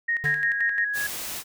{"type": "tone with tremolo", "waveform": "sine", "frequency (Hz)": 1864.7, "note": "A#6", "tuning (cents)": 0, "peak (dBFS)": -21, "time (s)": [0.08, 0.85], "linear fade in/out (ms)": 10, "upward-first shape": "square", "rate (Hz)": 5.7, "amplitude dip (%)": 70}
{"type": "tone with exponential decay", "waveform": "square", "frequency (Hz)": 146.5, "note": "D3", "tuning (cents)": -4, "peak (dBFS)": -27, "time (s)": [0.24, 0.59], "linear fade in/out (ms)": 0, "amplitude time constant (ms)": 75}
{"type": "tone with pitch glide", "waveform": "sine", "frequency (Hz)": [1645, 1665.1], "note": ["G#6", "G#6"], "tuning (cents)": [-17, 4], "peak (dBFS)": -25, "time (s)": [0.25, 1.07], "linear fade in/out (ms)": 5, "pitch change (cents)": 21, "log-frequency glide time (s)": [0.72, 0.86]}
{"type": "noise", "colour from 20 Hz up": "white", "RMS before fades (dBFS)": -33, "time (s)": [0.93, 1.44], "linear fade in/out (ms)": 50}
{"effects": []}